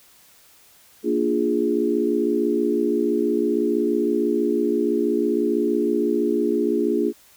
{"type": "chord", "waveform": "sine", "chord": "Bb dominant seventh", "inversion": "none", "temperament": "equal", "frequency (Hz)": [233.1, 293.7, 349.2, 415.3], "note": ["Bb3", "D4", "F4", "Ab4"], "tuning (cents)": [0, 0, 0, 0], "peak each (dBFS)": [-25, -24, -23, -23], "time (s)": [1.03, 7.13], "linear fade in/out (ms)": 50, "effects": ["white hiss -53 dBFS RMS until 7.36 s"]}